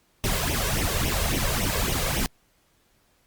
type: noise with flanger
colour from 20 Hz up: pink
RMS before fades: -25 dBFS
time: 0.24-2.26 s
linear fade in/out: 0 ms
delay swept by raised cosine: 0.33 to 1.93 ms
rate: 3.6 Hz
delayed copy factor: +0.8
effects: pink hiss -65 dBFS RMS until 3.26 s + Opus 48 kbps